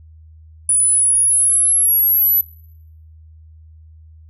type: exponential sweep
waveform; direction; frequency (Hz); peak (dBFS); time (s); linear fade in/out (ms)
sine; up; 9800 to 11980; -11; 0.69-2.41; 2
effects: noise-tail reverb RT60 0.8 s tail -25 dB re dry + added 79 Hz sine -40 dBFS peak until 4.29 s